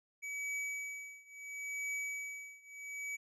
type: tone with tremolo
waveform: square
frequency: 2280 Hz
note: C#7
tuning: 48 cents sharp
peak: -36 dBFS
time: 0.22-3.17 s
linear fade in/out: 20 ms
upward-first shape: triangle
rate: 0.73 Hz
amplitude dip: 95%
effects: resampled to 24000 Hz